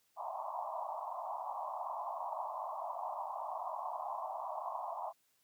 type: band-pass noise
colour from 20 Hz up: white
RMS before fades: -41 dBFS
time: 0.16-5.13 s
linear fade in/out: 50 ms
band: 620 to 1100 Hz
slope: 96 dB/octave
effects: white hiss -75 dBFS RMS until 5.43 s + high-pass 80 Hz 12 dB/octave